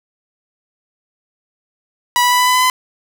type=tone with pitch steps; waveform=sawtooth; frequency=977 / 983.2 / 989.5 / 995.8 / 1002.1 / 1008.5 / 1015 Hz; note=B5 / B5 / B5 / B5 / B5 / B5 / B5; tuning=-19 / -8 / +3 / +14 / +25 / +36 / +47 cents; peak=-7 dBFS; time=2.16-2.699 s; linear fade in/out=0 ms; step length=77 ms; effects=none